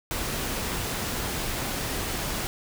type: noise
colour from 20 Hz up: pink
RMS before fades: -30 dBFS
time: 0.11-2.47 s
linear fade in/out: 0 ms
effects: none